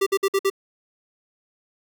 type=tone bursts; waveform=square; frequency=391.4 Hz; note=G4; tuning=3 cents flat; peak=-18 dBFS; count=5; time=0.01-0.501 s; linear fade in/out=10 ms; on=55 ms; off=54 ms; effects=none